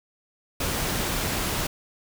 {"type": "noise", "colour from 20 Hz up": "pink", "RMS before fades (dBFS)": -27, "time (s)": [0.6, 1.67], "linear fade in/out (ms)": 5, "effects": []}